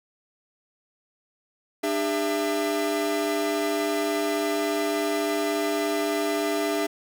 45% pulse tone cluster, 299.1 / 402.6 / 669 Hz, D4 / G4 / E5, +32 / +46 / +25 cents, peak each -28 dBFS, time 1.83-6.87 s, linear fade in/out 10 ms, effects none

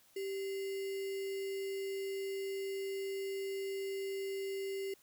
sine tone with sample-and-hold, 390.2 Hz, G4, 8 cents flat, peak -36 dBFS, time 0.16-4.94 s, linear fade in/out 5 ms, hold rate 2450 Hz, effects white hiss -66 dBFS RMS until 5.02 s

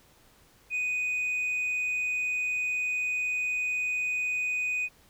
sine tone, 2489 Hz, D#7, in tune, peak -24 dBFS, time 0.7-4.89 s, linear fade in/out 50 ms, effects tanh soft clip ceiling -26 dBFS + pink hiss -60 dBFS RMS until 5.09 s

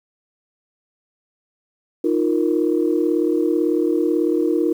sine chord, Eb suspended second, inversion none, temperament equal, 311.1 / 349.2 / 466.2 Hz, Eb4 / F4 / Bb4, 0 / 0 / 0 cents, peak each -19 / -19 / -22 dBFS, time 2.04-4.73 s, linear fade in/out 5 ms, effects tanh soft clip ceiling -6 dBFS + 8-bit

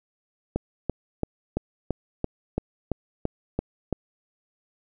click train, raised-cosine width 2 ms, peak -11 dBFS, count 11, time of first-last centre 0.56-3.927 s, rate 2.97 Hz, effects none

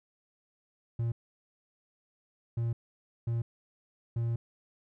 triangle tone bursts at uneven times, 116.54 Hz, A#2, in tune, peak -26 dBFS, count 4, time 0.99-1.12 / 2.57-2.73 / 3.27-3.42 / 4.16-4.36 s, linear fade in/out 5 ms, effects none

